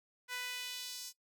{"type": "tone with high-pass filter sweep", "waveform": "sawtooth", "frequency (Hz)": 496.5, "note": "B4", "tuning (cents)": 9, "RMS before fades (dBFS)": -43, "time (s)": [0.28, 1.13], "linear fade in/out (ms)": 50, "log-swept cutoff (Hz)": [1600, 5900], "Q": 1.5, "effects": ["noise-tail reverb RT60 0.1 s tail -17 dB re dry"]}